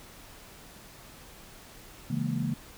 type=chord; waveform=sine; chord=A# half-diminished seventh; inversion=first; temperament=equal; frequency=138.59 / 164.81 / 207.7 / 233.1 Hz; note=C#3 / E3 / G#3 / A#3; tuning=0 / 0 / 0 / 0 cents; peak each=-32 / -33 / -35 / -32 dBFS; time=2.1-2.54 s; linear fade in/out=5 ms; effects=pink hiss -50 dBFS RMS until 2.77 s